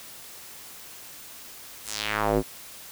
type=tone with band-pass filter sweep; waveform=square; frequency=53.1 Hz; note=G#1; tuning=39 cents sharp; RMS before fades=-26 dBFS; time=1.84-2.43 s; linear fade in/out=50 ms; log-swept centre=11000 to 300 Hz; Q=1.8; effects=white hiss -44 dBFS RMS until 2.91 s